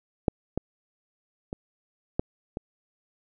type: clicks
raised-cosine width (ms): 2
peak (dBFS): -7 / -13 / -19 / -10 / -18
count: 5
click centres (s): 0.282 / 0.576 / 1.529 / 2.195 / 2.571
effects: none